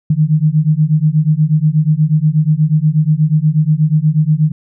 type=beating tone pair; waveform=sine; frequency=150 / 158.3 Hz; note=D3 / D#3; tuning=+37 / +30 cents; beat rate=8.3 Hz; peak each=-12 dBFS; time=0.1-4.52 s; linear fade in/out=5 ms; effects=none